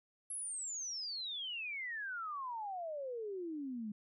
sine exponential sweep, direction down, 11175 to 203.9 Hz, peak -39 dBFS, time 0.3-3.92 s, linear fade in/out 5 ms, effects none

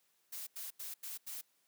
blue noise bursts, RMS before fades -44 dBFS, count 5, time 0.32-1.414 s, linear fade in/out 10 ms, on 150 ms, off 86 ms, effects white hiss -75 dBFS RMS until 1.67 s + high-pass 150 Hz 12 dB/octave

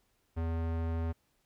square tone with low-pass filter, 82.41 Hz, E2, in tune, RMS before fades -33 dBFS, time 0.36-1.13 s, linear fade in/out 20 ms, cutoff 1600 Hz, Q 0.53, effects pink hiss -74 dBFS RMS until 1.45 s

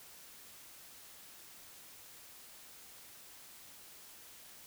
silence, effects white hiss -55 dBFS RMS until 4.66 s

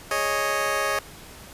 15% pulse chord, Ab suspended fourth, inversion none, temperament just, 415.3 / 553.7 / 623 Hz, Ab4 / Db5 / Eb5, 0 / -2 / +2 cents, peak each -24 / -20 / -21 dBFS, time 0.11-0.99 s, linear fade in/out 2 ms, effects pink hiss -44 dBFS RMS until 1.53 s + resampled to 32000 Hz

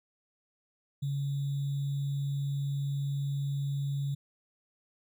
sine tone with sample-and-hold, 140.1 Hz, C#3, 19 cents sharp, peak -29 dBFS, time 1.02-4.15 s, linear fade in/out 10 ms, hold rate 3675 Hz, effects none

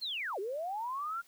sine linear two-way sweep, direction down then up, 4361 to 366.9 to 1416 Hz, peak -34 dBFS, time 0.01-1.22 s, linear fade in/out 20 ms, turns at 0.39 s, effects white hiss -64 dBFS RMS until 1.27 s + high-pass 80 Hz 12 dB/octave

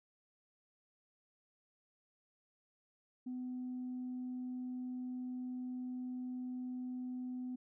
sine tone, 251.7 Hz, B3, 33 cents sharp, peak -38 dBFS, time 3.26-7.56 s, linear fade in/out 10 ms, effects tanh soft clip ceiling -36 dBFS

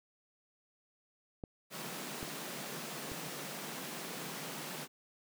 clicks, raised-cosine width 2 ms, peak -28 dBFS, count 3, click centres 1.438 / 2.229 / 3.118 s
pink high-pass noise, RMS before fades -43 dBFS, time 1.7-4.88 s, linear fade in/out 50 ms, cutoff 140 Hz, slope 96 dB/octave
effects none

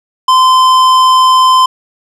sine tone with tanh clipping, 1031 Hz, C6, 26 cents flat, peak -6 dBFS, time 0.28-1.66 s, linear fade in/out 5 ms, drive 14 dB, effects none

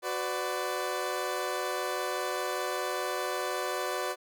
20% pulse chord, B minor, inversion second, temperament equal with one note detuned, 370 / 502.2 / 587.3 Hz, F#4 / B4 / D5, 0 / +29 / 0 cents, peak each -30 dBFS, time 0.02-4.16 s, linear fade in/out 50 ms, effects none

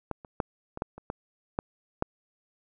clicks, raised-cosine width 1 ms, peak -17 / -30 / -12 / -23 / -14 / -29 / -18 / -13 / -11 dBFS, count 9, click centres 0.113 / 0.248 / 0.402 / 0.774 / 0.821 / 0.98 / 1.101 / 1.589 / 2.024 s, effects none

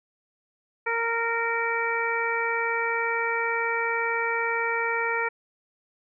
harmonic tone, 462.1 Hz, A#4, 15 cents flat, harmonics 1 / 2 / 3 / 4 / 5, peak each -30 / -30 / -30 / -30 / -30 dBFS, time 0.86-5.29 s, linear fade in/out 10 ms, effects none

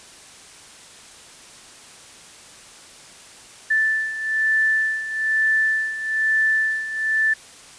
sine beating tone pair, 1760 / 1761.1 Hz, A6 / A6, 0 / +1 cents, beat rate 1.1 Hz, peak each -24 / -19 dBFS, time 3.7-7.34 s, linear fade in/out 10 ms, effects white hiss -44 dBFS RMS until 7.78 s + resampled to 22050 Hz

